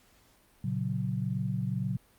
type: chord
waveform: sine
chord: F# major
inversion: first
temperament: equal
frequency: 116.54 / 138.59 / 185 Hz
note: A#2 / C#3 / F#3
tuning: 0 / 0 / 0 cents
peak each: -33 dBFS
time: 0.64-1.97 s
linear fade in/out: 5 ms
effects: pink hiss -63 dBFS RMS until 2.18 s + Opus 48 kbps